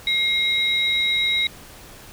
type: tone pair together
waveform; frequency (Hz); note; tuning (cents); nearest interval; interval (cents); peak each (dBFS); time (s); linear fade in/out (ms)
sine; 2131 / 3823; C7 / A#7; +31 / +43; minor seventh; 1012; -21 / -19; 0.07-1.47; 2
effects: tanh soft clip ceiling -11 dBFS + pink hiss -43 dBFS RMS until 2.12 s